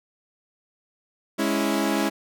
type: chord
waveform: sawtooth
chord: C# minor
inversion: second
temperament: equal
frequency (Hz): 207.7 / 277.2 / 329.6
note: G#3 / C#4 / E4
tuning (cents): 0 / 0 / 0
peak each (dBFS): -22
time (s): 1.38-2.1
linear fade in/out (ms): 20
effects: none